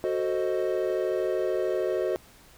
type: chord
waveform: triangle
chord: F# diminished seventh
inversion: none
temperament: equal with one note detuned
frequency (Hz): 370 / 443.1 / 523.3 / 622.3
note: F#4 / A4 / C5 / Eb5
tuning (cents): 0 / +12 / 0 / 0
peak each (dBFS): -26 / -30 / -29 / -29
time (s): 0.04-2.16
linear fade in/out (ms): 0
effects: pink hiss -54 dBFS RMS until 2.57 s

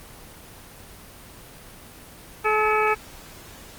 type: harmonic tone with a mistuned harmonic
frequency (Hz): 429.4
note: A4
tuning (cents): -42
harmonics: 1 / 2 / 3 / 4 / 5 / 6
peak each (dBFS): -23 / -24 / -23 / -29 / -27 / -29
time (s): 2.44-2.95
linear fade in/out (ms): 20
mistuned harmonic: 5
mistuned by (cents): +91
effects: pink hiss -44 dBFS RMS until 3.78 s + Opus 24 kbps

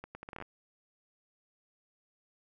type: accelerating click train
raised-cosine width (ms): 0.5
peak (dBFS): -28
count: 10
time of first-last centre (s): 0.04-0.423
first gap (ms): 110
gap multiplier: 0.73
effects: none

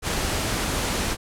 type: noise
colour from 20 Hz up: pink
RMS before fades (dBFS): -25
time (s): 0.02-1.17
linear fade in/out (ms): 50
effects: low-pass 11000 Hz 12 dB/octave

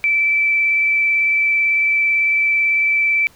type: tone with vibrato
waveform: sine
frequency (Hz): 2322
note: D7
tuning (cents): -20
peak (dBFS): -13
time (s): 0.04-3.27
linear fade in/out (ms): 0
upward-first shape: sine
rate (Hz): 18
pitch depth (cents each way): 11
effects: pink hiss -50 dBFS RMS until 3.35 s

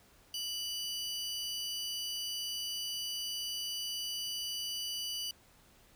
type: tone pair together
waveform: 35% pulse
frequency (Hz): 2960 / 4699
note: F#7 / D8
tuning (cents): 0 / 0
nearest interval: minor sixth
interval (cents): 800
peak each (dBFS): -36 / -39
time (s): 0.34-5.31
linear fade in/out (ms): 2
effects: pink hiss -63 dBFS RMS until 5.95 s

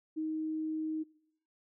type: tone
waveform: sine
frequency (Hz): 313.9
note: D#4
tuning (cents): +15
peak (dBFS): -32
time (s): 0.16-1.04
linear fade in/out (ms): 20
effects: noise-tail reverb RT60 0.8 s tail -23 dB re dry

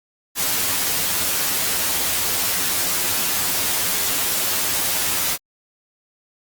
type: noise with comb filter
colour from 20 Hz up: white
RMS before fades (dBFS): -21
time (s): 0.35-5.38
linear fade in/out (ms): 50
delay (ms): 11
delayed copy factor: +0.9
effects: Opus 48 kbps

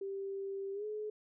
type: tone with pitch glide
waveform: sine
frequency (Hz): 392 to 425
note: G4 to G#4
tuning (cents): 0 to +40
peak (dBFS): -37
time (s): 0.01-1.1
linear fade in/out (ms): 5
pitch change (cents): +140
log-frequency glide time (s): 0.73-0.85
effects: none

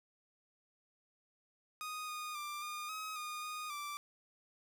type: tone with pitch steps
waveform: sawtooth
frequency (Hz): 1243 / 1230 / 1185 / 1215 / 1270 / 1223 / 1233 / 1171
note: D#6 / D#6 / D6 / D#6 / D#6 / D#6 / D#6 / D6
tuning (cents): -2 / -20 / +15 / -42 / +35 / -30 / -16 / -5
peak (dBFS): -37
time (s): 1.81-3.97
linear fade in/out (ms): 0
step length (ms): 270
effects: none

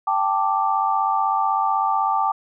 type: chord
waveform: sine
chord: G suspended second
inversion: none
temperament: equal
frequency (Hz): 784 / 880 / 1174.7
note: G5 / A5 / D6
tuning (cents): 0 / 0 / 0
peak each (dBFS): -22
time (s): 0.07-2.32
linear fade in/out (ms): 5
effects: none

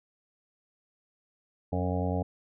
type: harmonic tone with a mistuned harmonic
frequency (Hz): 90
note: F#2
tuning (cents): -47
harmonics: 1 / 2 / 3 / 5 / 6 / 7 / 8 / 9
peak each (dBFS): -30 / -33 / -35 / -37 / -38 / -38 / -39 / -40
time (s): 1.72-2.23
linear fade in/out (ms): 10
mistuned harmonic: 3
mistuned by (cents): +33
effects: none

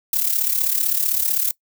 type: noise with amplitude modulation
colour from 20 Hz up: violet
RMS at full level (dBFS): -17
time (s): 0.13-1.51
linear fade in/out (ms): 2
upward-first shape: sine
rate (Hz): 35.7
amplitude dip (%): 70
effects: noise-tail reverb RT60 0.1 s tail -22 dB re dry

